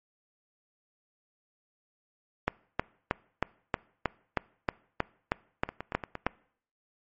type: two click trains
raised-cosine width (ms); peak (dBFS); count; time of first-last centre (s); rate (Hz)
0.5; -10 / -20; 13 / 6; 2.48-6.265 / 5.69-6.269; 3.17 / 8.63
effects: noise-tail reverb RT60 0.6 s tail -23 dB re dry + MP3 32 kbps